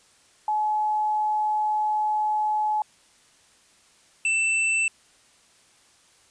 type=tone pair in turn; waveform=sine / square; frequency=852 / 2665 Hz; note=G#5 / E7; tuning=+44 / +18 cents; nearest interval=octave + minor sixth; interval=1974 cents; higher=second; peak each=-21 dBFS; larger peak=neither; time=0.48-2.82 / 4.25-4.88 s; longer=first; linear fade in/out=2 ms; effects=white hiss -58 dBFS RMS until 6.3 s + resampled to 22050 Hz